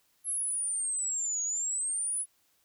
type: exponential two-way sweep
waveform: sine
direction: down then up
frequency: 11175 to 6645 to 10380 Hz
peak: -29 dBFS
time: 0.24-2.26 s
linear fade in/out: 50 ms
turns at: 1.43 s
effects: white hiss -70 dBFS RMS until 2.64 s